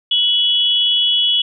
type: tone pair together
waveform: sine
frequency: 2964 / 3355 Hz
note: F#7 / G#7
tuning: +2 / +17 cents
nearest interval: major second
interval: 215 cents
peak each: -15 dBFS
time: 0.11-1.42 s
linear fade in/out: 5 ms
effects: none